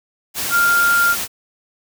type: tone in noise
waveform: sine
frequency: 1396.9 Hz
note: F6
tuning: in tune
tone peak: -12 dBFS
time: 0.5-1.16 s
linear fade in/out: 50 ms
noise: white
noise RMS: -23 dBFS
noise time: 0.34-1.28 s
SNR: +8 dB
effects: none